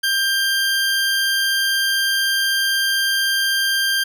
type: tone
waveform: 20% pulse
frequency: 1587 Hz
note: G6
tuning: 21 cents sharp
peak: -12 dBFS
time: 0.03-4.04 s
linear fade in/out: 10 ms
effects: none